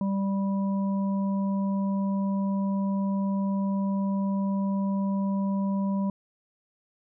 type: harmonic tone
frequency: 196 Hz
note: G3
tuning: in tune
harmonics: 1 / 3 / 5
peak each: -24 / -38 / -38 dBFS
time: 0.01-6.1 s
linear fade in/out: 2 ms
effects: none